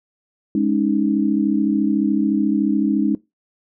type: chord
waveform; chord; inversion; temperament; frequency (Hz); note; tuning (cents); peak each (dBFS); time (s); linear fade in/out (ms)
sine; Ab suspended fourth; none; equal; 207.7 / 277.2 / 311.1; Ab3 / Db4 / Eb4; 0 / 0 / 0; -19 / -20 / -20; 0.55-3.15; 2
effects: noise-tail reverb RT60 0.2 s tail -20 dB re dry